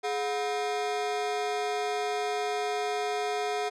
40% pulse ring-modulated tone, 571 Hz, D5, 49 cents flat, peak -24 dBFS, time 0.03-3.7 s, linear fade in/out 20 ms, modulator 151 Hz, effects low-pass 7000 Hz 12 dB/octave

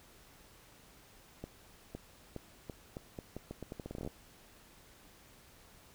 accelerating click train, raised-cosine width 2 ms, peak -28 dBFS, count 20, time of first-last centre 1.44-4.075 s, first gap 510 ms, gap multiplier 0.81, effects pink hiss -60 dBFS RMS until 5.94 s

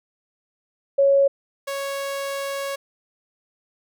sine / sawtooth tone pair in turn, 554 / 554 Hz, C#5 / C#5, -1 / -1 cents, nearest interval unison, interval 0 cents, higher neither, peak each -13 / -22 dBFS, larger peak first, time 0.98-1.28 / 1.67-2.76 s, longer second, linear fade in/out 10 ms, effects none

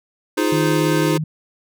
square chord, F minor seventh, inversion third, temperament equal with one note detuned, 311.1 / 349.2 / 415.3 / 519.6 Hz, Eb4 / F4 / Ab4 / C5, 0 / 0 / 0 / -12 cents, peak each -20 / -23 / -24 / -26 dBFS, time 0.37-1.18 s, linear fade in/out 10 ms
sine tone, 155.7 Hz, D#3, 2 cents sharp, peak -20 dBFS, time 0.52-1.24 s, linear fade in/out 5 ms
effects none

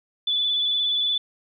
sine tone with vibrato, 3470 Hz, A7, 25 cents flat, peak -20 dBFS, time 0.27-1.18 s, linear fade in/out 5 ms, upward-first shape square, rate 17 Hz, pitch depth 13 cents each way, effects none

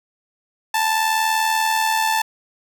sawtooth tone with amplitude modulation, 881 Hz, A5, 2 cents sharp, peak -11 dBFS, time 0.74-2.22 s, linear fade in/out 5 ms, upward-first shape sine, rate 80.3 Hz, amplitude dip 50%, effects none

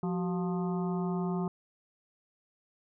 harmonic tone with a mistuned harmonic, 176.8 Hz, F3, 22 cents sharp, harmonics 1 / 2 / 4 / 5 / 6 / 7, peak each -30 / -36 / -42 / -44 / -46 / -47 dBFS, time 0.03-1.48 s, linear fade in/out 2 ms, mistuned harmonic 2, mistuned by +110 cents, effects none

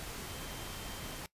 sine tone in noise, 3136 Hz, G7, in tune, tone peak -53 dBFS, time 0.28-1.2 s, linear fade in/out 0 ms, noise pink, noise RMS -43 dBFS, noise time 0-1.26 s, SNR -13 dB, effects noise-tail reverb RT60 0.1 s tail -19 dB re dry + resampled to 32000 Hz

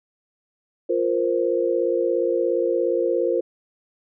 sine chord, F suspended fourth, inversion none, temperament equal, 349.2 / 466.2 / 523.3 Hz, F4 / Bb4 / C5, 0 / 0 / 0 cents, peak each -23 dBFS, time 0.89-3.41 s, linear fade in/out 10 ms, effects none

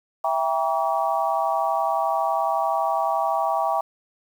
sine chord, E diminished seventh, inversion none, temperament just, 659.3 / 791.1 / 949.3 / 1139.2 Hz, E5 / G5 / Bb5 / Db6, 0 / +16 / +31 / +47 cents, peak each -25 / -24 / -27 / -27 dBFS, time 0.24-3.81 s, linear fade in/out 5 ms, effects 8-bit

